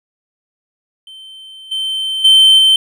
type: tone with level steps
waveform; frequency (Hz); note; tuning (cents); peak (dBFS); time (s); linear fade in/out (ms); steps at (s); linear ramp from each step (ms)
triangle; 3098; G7; -21; -31 / -15 / -3 / -5; 1.07-2.76; 2; 1.71 / 2.24 / 2.58; 10
effects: none